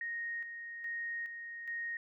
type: tone with tremolo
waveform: sine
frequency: 1864.7 Hz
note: A#6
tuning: in tune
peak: -36 dBFS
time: 0.01-1.97 s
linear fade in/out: 2 ms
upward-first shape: square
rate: 1.2 Hz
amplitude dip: 50%
effects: none